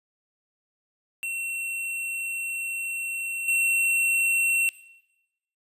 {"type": "tone with level steps", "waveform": "square", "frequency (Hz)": 2717, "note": "F7", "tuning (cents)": -48, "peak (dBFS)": [-29, -21], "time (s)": [1.23, 4.69], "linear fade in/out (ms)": 0, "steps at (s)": 3.48, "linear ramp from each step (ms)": 2, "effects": ["noise-tail reverb RT60 0.9 s tail -17 dB re dry", "resampled to 32000 Hz"]}